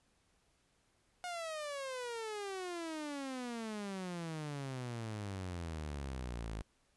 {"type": "exponential sweep", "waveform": "sawtooth", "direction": "down", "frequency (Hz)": [724, 51.91], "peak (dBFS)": -36, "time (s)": [1.24, 6.62], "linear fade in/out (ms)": 0, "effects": ["pink hiss -74 dBFS RMS until 6.96 s", "resampled to 24000 Hz"]}